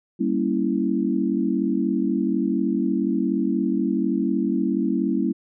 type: chord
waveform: sine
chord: G diminished seventh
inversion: none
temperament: equal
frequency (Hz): 196 / 233.1 / 277.2 / 329.6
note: G3 / Bb3 / Db4 / Fb4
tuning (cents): 0 / 0 / 0 / 0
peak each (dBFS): -25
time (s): 0.19-5.33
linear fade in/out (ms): 20
effects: none